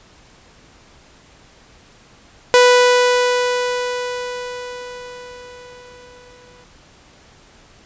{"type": "tone with exponential decay", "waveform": "sawtooth", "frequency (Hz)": 493.9, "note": "B4", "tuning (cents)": 0, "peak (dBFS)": -3, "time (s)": [2.54, 6.64], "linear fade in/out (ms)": 0, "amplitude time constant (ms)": 890, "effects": ["pink hiss -48 dBFS RMS until 7.85 s", "resampled to 16000 Hz"]}